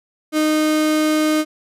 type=tone; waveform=35% pulse; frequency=308.4 Hz; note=D#4; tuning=15 cents flat; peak=-13 dBFS; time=0.32-1.45 s; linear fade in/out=50 ms; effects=resampled to 32000 Hz